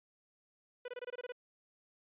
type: tone bursts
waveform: 45% pulse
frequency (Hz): 493.9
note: B4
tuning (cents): 0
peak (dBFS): -40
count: 9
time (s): 0.85-1.322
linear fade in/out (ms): 5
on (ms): 32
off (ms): 23
effects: resampled to 8000 Hz